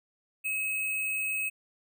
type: tone with sample-and-hold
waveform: sine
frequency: 2563 Hz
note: E7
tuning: 49 cents flat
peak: -28 dBFS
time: 0.44-1.5 s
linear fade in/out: 20 ms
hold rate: 11025 Hz
effects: none